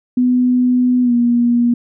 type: tone with pitch glide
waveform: sine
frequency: 249.3 to 239.1 Hz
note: B3 to A#3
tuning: +16 to +44 cents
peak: -10 dBFS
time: 0.17-1.74 s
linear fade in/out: 5 ms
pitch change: -72 cents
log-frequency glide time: 1.02-1.13 s
effects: none